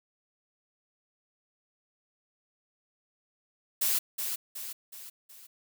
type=noise with echo; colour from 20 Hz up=blue; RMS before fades=-27 dBFS; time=3.81-3.99 s; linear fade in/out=10 ms; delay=370 ms; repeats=4; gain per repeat=-6 dB; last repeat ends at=5.47 s; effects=none